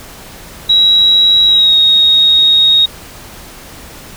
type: tone with pitch glide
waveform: sine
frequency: 3869 to 3752 Hz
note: B7 to A#7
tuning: -36 to +11 cents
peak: -5 dBFS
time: 0.69-2.86 s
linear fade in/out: 10 ms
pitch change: -53 cents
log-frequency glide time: 1.46-1.75 s
effects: pink hiss -33 dBFS RMS until 4.16 s